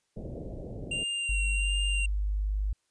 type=low-pass noise; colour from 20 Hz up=pink; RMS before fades=-39 dBFS; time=0.16-1.04 s; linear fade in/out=10 ms; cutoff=630 Hz; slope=48 dB/octave
type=tone with vibrato; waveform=square; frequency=2775 Hz; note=F7; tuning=12 cents flat; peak=-30 dBFS; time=0.91-2.06 s; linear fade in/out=5 ms; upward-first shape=sine; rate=1.4 Hz; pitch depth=18 cents each way
type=tone; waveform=sine; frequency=50.6 Hz; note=G#1; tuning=44 cents flat; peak=-26 dBFS; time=1.29-2.73 s; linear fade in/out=5 ms
effects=white hiss -75 dBFS RMS until 2.9 s + resampled to 22050 Hz